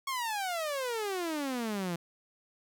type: exponential sweep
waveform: sawtooth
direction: down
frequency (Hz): 1108.7 to 165.9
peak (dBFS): -28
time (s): 0.07-1.96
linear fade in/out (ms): 5
effects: none